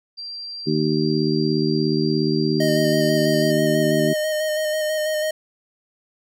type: tone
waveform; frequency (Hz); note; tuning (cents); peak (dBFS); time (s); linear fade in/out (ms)
sine; 4722; D8; +9; -30; 0.17-3.52; 20
type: harmonic tone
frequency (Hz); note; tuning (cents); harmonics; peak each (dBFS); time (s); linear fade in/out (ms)
77; D#2; -17; 2 / 3 / 4 / 5; -23 / -23 / -23 / -23; 0.66-4.14; 20
type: tone with vibrato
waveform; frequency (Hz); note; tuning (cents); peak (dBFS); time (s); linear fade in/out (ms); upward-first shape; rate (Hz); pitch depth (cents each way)
square; 617; D#5; -15; -21; 2.6-5.31; 5; square; 6.1; 18
effects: none